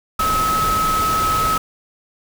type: tone in noise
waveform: sine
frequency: 1287 Hz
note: E6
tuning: 42 cents flat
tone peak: -16 dBFS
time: 0.19-1.58 s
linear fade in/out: 5 ms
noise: pink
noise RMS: -24 dBFS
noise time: 0.19-1.58 s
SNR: +5 dB
effects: none